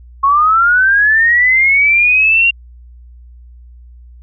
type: linear sweep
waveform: sine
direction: up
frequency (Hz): 1082 to 2782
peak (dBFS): -7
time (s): 0.23-2.51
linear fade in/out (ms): 10
effects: added 60 Hz sine -35 dBFS peak until 4.22 s